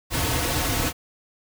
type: noise with comb filter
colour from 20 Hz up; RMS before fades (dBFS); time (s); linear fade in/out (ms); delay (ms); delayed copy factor
pink; -24; 0.1-0.93; 50; 5; -0.7
effects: none